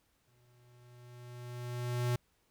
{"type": "tone with exponential growth", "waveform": "square", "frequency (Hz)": 122.1, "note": "B2", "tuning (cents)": -19, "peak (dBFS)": -29, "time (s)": [0.27, 2.16], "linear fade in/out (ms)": 5, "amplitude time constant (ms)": 410, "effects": ["pink hiss -74 dBFS RMS until 2.5 s"]}